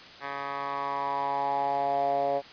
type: tone with band-pass filter sweep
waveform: 10% pulse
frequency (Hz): 140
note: C#3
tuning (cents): +18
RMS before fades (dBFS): -29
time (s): 0.2-2.42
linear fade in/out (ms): 50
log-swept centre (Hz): 1400 to 610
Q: 5.2
effects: white hiss -47 dBFS RMS until 2.52 s + resampled to 11025 Hz